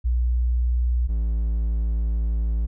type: tone pair in turn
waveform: sine / triangle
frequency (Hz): 60.4 / 55.83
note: B1 / A1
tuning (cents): -38 / +26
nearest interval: minor second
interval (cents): 136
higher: first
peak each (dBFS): -18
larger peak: neither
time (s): 0.04-1.08 / 1.08-2.67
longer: second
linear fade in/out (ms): 20
effects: none